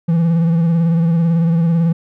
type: tone with vibrato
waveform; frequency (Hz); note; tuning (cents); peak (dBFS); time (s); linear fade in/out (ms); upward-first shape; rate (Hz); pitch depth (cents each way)
triangle; 166.6; E3; +19; -9; 0.08-1.93; 10; sine; 18; 46
effects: none